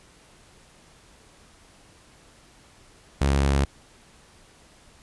sawtooth tone, 69.3 Hz, C#2, in tune, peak -15 dBFS, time 3.21-3.65 s, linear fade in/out 5 ms, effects pink hiss -54 dBFS RMS until 5.02 s + resampled to 24000 Hz

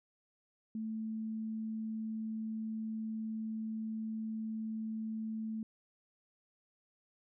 sine tone, 220.2 Hz, A3, 2 cents sharp, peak -36 dBFS, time 0.75-5.63 s, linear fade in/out 2 ms, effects none

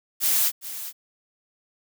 blue noise with echo, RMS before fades -21 dBFS, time 0.2-0.52 s, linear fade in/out 50 ms, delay 410 ms, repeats 1, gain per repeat -13 dB, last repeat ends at 0.93 s, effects none

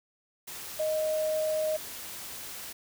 sine tone in noise, 622.3 Hz, D#5, in tune, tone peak -26 dBFS, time 0.79-1.77 s, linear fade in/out 10 ms, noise white, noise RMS -41 dBFS, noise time 0.47-2.73 s, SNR +12 dB, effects none

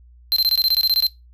square tone bursts, 4122 Hz, C8, 27 cents flat, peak -15 dBFS, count 12, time 0.32-1.067 s, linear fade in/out 0 ms, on 43 ms, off 21 ms, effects noise-tail reverb RT60 0.2 s tail -19 dB re dry + added 60 Hz sine -45 dBFS peak until 1.33 s

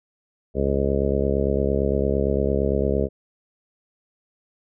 harmonic tone, 68.8 Hz, C#2, 12 cents flat, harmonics 1 / 2 / 3 / 4 / 5 / 6 / 7 / 8 / 9, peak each -25 / -29 / -27 / -31 / -31 / -25 / -27 / -30 / -30 dBFS, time 0.54-3.09 s, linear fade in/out 50 ms, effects none

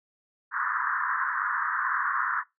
pink band-pass noise, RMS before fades -28 dBFS, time 0.51-2.44 s, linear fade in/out 50 ms, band 1000 to 1800 Hz, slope 96 dB/octave, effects noise-tail reverb RT60 0.2 s tail -22 dB re dry

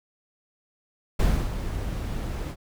brown noise with ADSR envelope, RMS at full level -20 dBFS, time 1.19-2.56 s, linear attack 9 ms, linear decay 290 ms, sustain -10 dB, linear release 55 ms, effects none

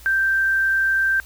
sine tone, 1568 Hz, G6, in tune, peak -16 dBFS, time 0.06-1.2 s, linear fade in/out 0 ms, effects added 60 Hz sine -43 dBFS peak until 1.25 s + white hiss -47 dBFS RMS until 1.25 s

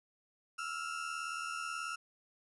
35% pulse tone pair together, 1318.5 / 1396.9 Hz, E6 / F6, 0 / 0 cents, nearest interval minor second, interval 100 cents, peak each -39 / -39 dBFS, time 0.58-1.96 s, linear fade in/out 10 ms, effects resampled to 24000 Hz + 12-bit

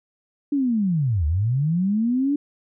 sine linear two-way sweep, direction down then up, 293.7 to 71.5 to 293.7 Hz, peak -18 dBFS, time 0.52-2.36 s, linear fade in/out 5 ms, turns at 1.26 s, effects none

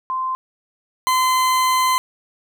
sine / 40% pulse tone pair in turn, 1039 / 1027.7 Hz, C6 / C6, -12 / -31 cents, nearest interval unison, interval 19 cents, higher first, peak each -20 / -14 dBFS, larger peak second, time 0.1-0.35 / 1.07-1.98 s, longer second, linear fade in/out 0 ms, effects none

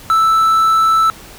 triangle tone with quantisation, 1318.5 Hz, E6, in tune, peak -7 dBFS, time 0.1-1.1 s, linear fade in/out 0 ms, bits 6, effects pink hiss -37 dBFS RMS until 1.38 s

